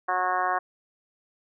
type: harmonic tone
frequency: 182.8 Hz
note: F#3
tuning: 21 cents flat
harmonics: 2 / 3 / 4 / 5 / 6 / 7 / 8 / 9 / 10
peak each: -38 / -37 / -27 / -35 / -27 / -36 / -34 / -34 / -38 dBFS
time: 0.08-0.59 s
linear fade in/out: 10 ms
effects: none